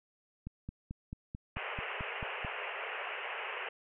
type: click train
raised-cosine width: 5 ms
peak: -28 dBFS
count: 10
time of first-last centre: 0.47-2.448 s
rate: 4.55 Hz
type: band-pass noise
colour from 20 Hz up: white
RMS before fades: -40 dBFS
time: 1.56-3.69 s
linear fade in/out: 5 ms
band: 390 to 2900 Hz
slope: 96 dB/octave
effects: none